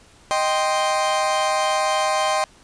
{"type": "chord", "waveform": "40% pulse", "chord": "C minor", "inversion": "first", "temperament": "equal", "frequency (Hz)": [622.3, 784, 1046.5], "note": ["Eb5", "G5", "C6"], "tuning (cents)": [0, 0, 0], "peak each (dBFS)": -22, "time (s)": [0.31, 2.44], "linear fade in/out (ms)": 0, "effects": ["pink hiss -51 dBFS RMS until 2.63 s", "resampled to 22050 Hz"]}